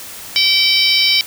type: harmonic tone with a mistuned harmonic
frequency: 767 Hz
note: G5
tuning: 38 cents flat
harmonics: 3 / 4 / 5 / 6 / 7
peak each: -17 / -17 / -17 / -17 / -17 dBFS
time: 0.36-1.21 s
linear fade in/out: 0 ms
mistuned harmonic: 6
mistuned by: +38 cents
effects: white hiss -32 dBFS RMS until 1.26 s